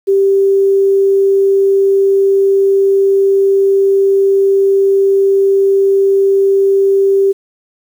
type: tone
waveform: sine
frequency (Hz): 392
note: G4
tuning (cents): 0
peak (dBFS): -7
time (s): 0.07-7.33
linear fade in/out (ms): 20
effects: 7-bit